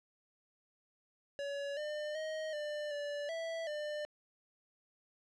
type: tone with pitch steps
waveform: square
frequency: 565 / 601 / 627 / 596 / 581 / 658 / 598 Hz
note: C#5 / D5 / D#5 / D5 / D5 / E5 / D5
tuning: +33 / +40 / +13 / +25 / -19 / -3 / +31 cents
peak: -38 dBFS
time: 1.39-4.05 s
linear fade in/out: 0 ms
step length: 380 ms
effects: low-pass 5000 Hz 12 dB/octave